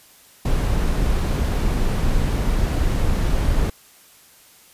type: noise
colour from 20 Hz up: brown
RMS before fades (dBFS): -19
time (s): 0.45-3.7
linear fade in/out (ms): 5
effects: white hiss -50 dBFS RMS until 4.73 s + resampled to 32000 Hz